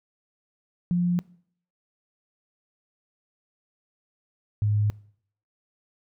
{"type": "tone pair in turn", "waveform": "sine", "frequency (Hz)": [176, 104.69], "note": ["F3", "G#2"], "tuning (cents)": [14, 14], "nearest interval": "major sixth", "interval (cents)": 900, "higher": "first", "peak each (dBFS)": -20, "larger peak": "neither", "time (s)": [[0.91, 1.19], [4.62, 4.9]], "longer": "neither", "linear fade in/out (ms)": 0, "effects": ["noise-tail reverb RT60 0.6 s tail -23 dB re dry"]}